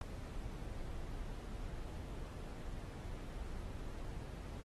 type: noise with ADSR envelope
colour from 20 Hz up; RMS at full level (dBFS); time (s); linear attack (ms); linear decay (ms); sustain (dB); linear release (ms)
brown; -32; 0.01-4.62; 5; 5; -13; 13
effects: AAC 32 kbps